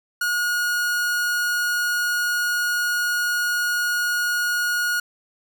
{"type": "tone", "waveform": "45% pulse", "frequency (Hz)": 1442, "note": "F#6", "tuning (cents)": -45, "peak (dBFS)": -20, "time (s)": [0.21, 5], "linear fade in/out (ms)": 5, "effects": []}